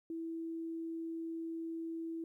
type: tone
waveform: sine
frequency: 328.6 Hz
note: E4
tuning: 5 cents flat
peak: -38 dBFS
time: 0.1-2.24 s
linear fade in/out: 2 ms
effects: 13-bit